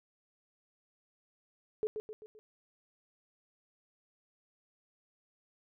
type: tone with echo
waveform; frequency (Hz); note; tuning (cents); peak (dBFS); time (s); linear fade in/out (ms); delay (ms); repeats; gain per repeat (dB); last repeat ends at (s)
sine; 430; A4; -40; -29; 1.83-1.87; 0; 130; 4; -6; 2.39
effects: none